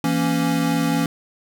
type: chord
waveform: square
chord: A# diminished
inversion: second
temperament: equal with one note detuned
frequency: 167.21 / 233.1 / 277.2 Hz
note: E3 / A#3 / C#4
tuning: +25 / 0 / 0 cents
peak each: -23 / -25 / -22 dBFS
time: 0.04-1.06 s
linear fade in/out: 2 ms
effects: none